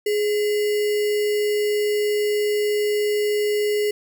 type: tone with sample-and-hold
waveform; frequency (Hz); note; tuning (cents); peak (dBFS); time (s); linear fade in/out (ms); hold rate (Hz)
sine; 418.4; G#4; +13; -18; 0.06-3.91; 5; 2450
effects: none